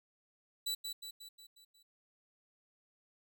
sawtooth tone with echo, 3951 Hz, B7, in tune, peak -31 dBFS, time 0.66-0.75 s, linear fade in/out 10 ms, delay 180 ms, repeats 6, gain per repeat -5 dB, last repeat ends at 1.83 s, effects none

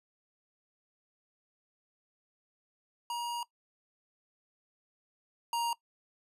square tone pair in turn, 950 / 938.5 Hz, A#5 / A#5, +33 / +11 cents, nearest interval unison, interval 22 cents, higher first, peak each -34 / -30 dBFS, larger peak second, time 3.1-3.43 / 5.53-5.73 s, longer first, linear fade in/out 2 ms, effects noise-tail reverb RT60 0.1 s tail -20 dB re dry + resampled to 32000 Hz

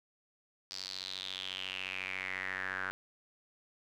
square tone with band-pass filter sweep, 47.05 Hz, F#1, 30 cents sharp, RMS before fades -40 dBFS, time 0.71-2.91 s, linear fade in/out 0 ms, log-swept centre 4900 to 1500 Hz, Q 6.1, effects none

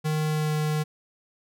square tone with pitch glide, 154.3 to 152.88 Hz, D#3 to D#3, -14 to -30 cents, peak -24 dBFS, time 0.04-0.84 s, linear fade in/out 20 ms, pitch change -16 cents, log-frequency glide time 0.26-0.53 s, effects none

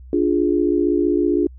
sine chord, D diminished, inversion none, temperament equal, 293.7 / 349.2 / 415.3 Hz, D4 / F4 / Ab4, 0 / 0 / 0 cents, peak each -19 / -18 / -22 dBFS, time 0.13-1.47 s, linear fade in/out 2 ms, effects added 63 Hz sine -37 dBFS peak until 1.58 s

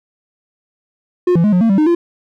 triangle tone with pitch steps, 358.2 / 168 / 210.3 / 179.8 / 227.5 / 194.8 / 306.6 / 343.4 Hz, F4 / E3 / G#3 / F#3 / A#3 / G3 / D#4 / F4, +44 / +33 / +22 / -49 / -42 / -11 / -25 / -29 cents, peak -7 dBFS, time 1.27-1.95 s, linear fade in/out 5 ms, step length 85 ms, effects none

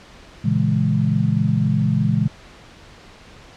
sine chord, A# half-diminished seventh, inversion none, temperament equal with one note detuned, 116.54 / 140.12 / 164.81 / 207.7 Hz, A#2 / C#3 / E3 / G#3, 0 / +19 / 0 / 0 cents, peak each -21 dBFS, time 0.44-2.28 s, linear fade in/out 10 ms, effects pink hiss -44 dBFS RMS until 3.56 s + low-pass 5000 Hz 12 dB/octave

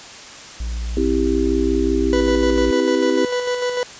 triangle tone, 57.8 Hz, A#1, 14 cents flat, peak -20 dBFS, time 0.6-2.71 s, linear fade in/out 5 ms
sine chord, C major, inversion none, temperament just, 261.6 / 327 / 392.4 Hz, C4 / E4 / G4, 0 / -14 / +2 cents, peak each -21 / -20 / -20 dBFS, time 0.97-3.25 s, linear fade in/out 2 ms
40% pulse tone with tremolo, 493.9 Hz, B4, in tune, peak -17 dBFS, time 2.13-3.83 s, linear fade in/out 0 ms, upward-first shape square, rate 6.7 Hz, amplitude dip 40%
effects white hiss -37 dBFS RMS until 3.99 s + resampled to 16000 Hz

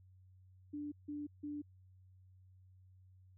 sine tone bursts, 293.7 Hz, D4, in tune, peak -40 dBFS, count 3, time 0.73-1.62 s, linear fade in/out 10 ms, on 190 ms, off 160 ms, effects added 93 Hz sine -60 dBFS peak until 3.37 s

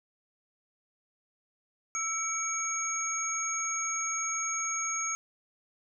sine tone cluster, 1319 / 2264 / 6550 Hz, E6 / C#7 / G#8, +1 / +36 / -25 cents, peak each -36 / -38 / -31 dBFS, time 1.95-5.15 s, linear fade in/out 0 ms, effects none

